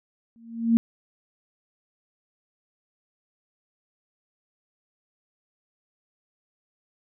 sine tone with exponential growth, 230 Hz, A#3, 23 cents flat, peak -12 dBFS, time 0.36-0.77 s, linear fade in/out 0 ms, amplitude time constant 88 ms, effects none

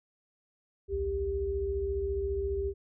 sine tone cluster, 61.3 / 75.9 / 395 Hz, B1 / D#2 / G4, -12 / -42 / +13 cents, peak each -37 / -37 / -30 dBFS, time 0.88-2.74 s, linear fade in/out 50 ms, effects none

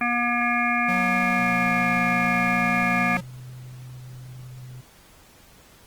harmonic tone, 240 Hz, B3, 49 cents flat, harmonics 1 / 3 / 5 / 7 / 9 / 10, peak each -27 / -27 / -27 / -27 / -27 / -27 dBFS, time 0.01-3.17 s, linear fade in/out 2 ms
square tone with vibrato, 182.3 Hz, F#3, 25 cents flat, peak -28 dBFS, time 0.88-3.21 s, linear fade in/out 10 ms, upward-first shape sine, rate 0.69 Hz, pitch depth 21 cents each way
sine tone, 126.7 Hz, B2, 45 cents sharp, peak -37 dBFS, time 1.39-4.81 s, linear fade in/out 5 ms
effects pink hiss -52 dBFS RMS until 5.86 s + Opus 24 kbps

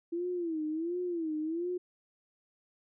sine tone with vibrato, 332.3 Hz, E4, 14 cents sharp, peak -31 dBFS, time 0.12-1.78 s, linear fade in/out 10 ms, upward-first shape sine, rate 1.4 Hz, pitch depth 140 cents each way, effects none

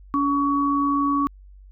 sine tone pair together, 283.6 / 1126 Hz, C#4 / C#6, +40 / +27 cents, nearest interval 2 octaves, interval 2387 cents, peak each -21 dBFS, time 0.14-1.27 s, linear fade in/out 0 ms, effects added 48 Hz sine -43 dBFS peak until 1.71 s

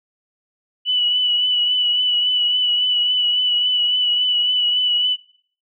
sine tone with vibrato, 2960 Hz, F#7, in tune, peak -15 dBFS, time 0.85-5.17 s, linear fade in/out 50 ms, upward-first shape triangle, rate 3.6 Hz, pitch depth 31 cents each way, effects noise-tail reverb RT60 0.5 s tail -20 dB re dry

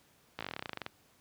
slowing click train, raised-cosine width 0.3 ms, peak -21 dBFS, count 17, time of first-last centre 0.39-0.864 s, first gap 17 ms, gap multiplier 1.07, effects pink hiss -66 dBFS RMS until 1.2 s + high-pass 80 Hz 12 dB/octave

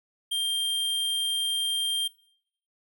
square tone, 3185 Hz, G7, 27 cents sharp, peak -26 dBFS, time 0.31-2.08 s, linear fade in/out 10 ms, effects noise-tail reverb RT60 0.7 s tail -22 dB re dry

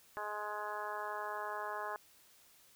harmonic tone, 209.6 Hz, G#3, 16 cents sharp, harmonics 2 / 3 / 4 / 5 / 6 / 7 / 8, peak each -48 / -46 / -44 / -43 / -47 / -49 / -47 dBFS, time 0.17-1.96 s, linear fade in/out 0 ms, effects white hiss -64 dBFS RMS until 2.75 s

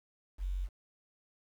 sine tone with quantisation, 46.25 Hz, F#1, in tune, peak -32 dBFS, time 0.38-0.69 s, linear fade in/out 50 ms, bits 10, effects none

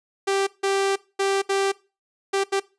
sawtooth tone bursts at uneven times, 392 Hz, G4, in tune, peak -16 dBFS, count 6, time 0.27-0.47 / 0.63-0.96 / 1.19-1.42 / 1.49-1.72 / 2.33-2.44 / 2.52-2.6 s, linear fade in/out 10 ms, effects noise-tail reverb RT60 0.3 s tail -20 dB re dry + resampled to 22050 Hz

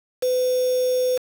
sine tone with quantisation, 504 Hz, B4, 35 cents sharp, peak -18 dBFS, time 0.22-1.18 s, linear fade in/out 10 ms, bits 5, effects none

